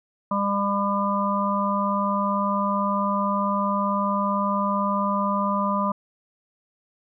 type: harmonic tone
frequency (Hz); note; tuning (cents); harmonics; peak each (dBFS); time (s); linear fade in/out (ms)
200.5; G3; +39; 1 / 3 / 5 / 6; -25 / -29 / -25 / -27; 0.31-5.92; 5
effects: none